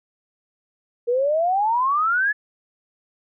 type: exponential sweep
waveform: sine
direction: up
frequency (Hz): 466.2 to 1737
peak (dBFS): -17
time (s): 1.07-2.33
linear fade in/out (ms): 20
effects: none